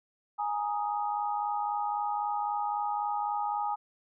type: chord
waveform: sine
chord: Ab suspended second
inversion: none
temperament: just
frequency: 830.6 / 934.4 / 1245.9 Hz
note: Ab5 / Bb5 / Eb6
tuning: 0 / +4 / +2 cents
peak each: -30 / -36 / -36 dBFS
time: 0.38-3.76 s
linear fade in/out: 20 ms
effects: none